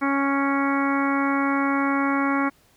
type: harmonic tone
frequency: 277.2 Hz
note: C#4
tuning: in tune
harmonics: 1 / 2 / 3 / 4 / 5 / 6 / 7 / 8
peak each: -22 / -32 / -30 / -27 / -29 / -35 / -34 / -32 dBFS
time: 0.01-2.5 s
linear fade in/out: 20 ms
effects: pink hiss -59 dBFS RMS until 2.76 s